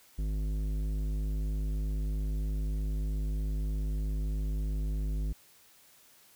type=tone with tanh clipping; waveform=sine; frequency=51.6 Hz; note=G#1; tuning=10 cents flat; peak=-31 dBFS; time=0.18-5.33 s; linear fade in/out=10 ms; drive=13 dB; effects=white hiss -60 dBFS RMS until 6.35 s